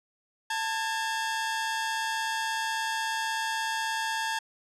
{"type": "tone pair together", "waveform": "sawtooth", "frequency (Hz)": [890, 1643.6], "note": ["A5", "G#6"], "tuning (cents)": [20, -18], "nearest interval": "major seventh", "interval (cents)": 1062, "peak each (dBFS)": [-26, -29], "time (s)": [0.5, 4.39], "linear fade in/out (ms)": 5, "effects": ["low-pass 9000 Hz 12 dB/octave"]}